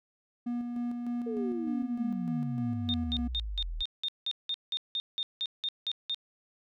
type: tone with tremolo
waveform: triangle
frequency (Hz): 240.5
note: B3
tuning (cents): -46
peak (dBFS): -28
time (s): 0.46-3.28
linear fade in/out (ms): 10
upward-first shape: square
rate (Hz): 3.3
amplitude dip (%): 35
type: exponential sweep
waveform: sine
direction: down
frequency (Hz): 466.2 to 36.71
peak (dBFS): -33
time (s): 1.26-3.83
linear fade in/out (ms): 10
type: tone bursts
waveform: sine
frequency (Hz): 3654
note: A#7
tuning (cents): -35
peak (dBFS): -29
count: 15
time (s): 2.89-6.145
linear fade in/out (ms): 0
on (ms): 49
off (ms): 180
effects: none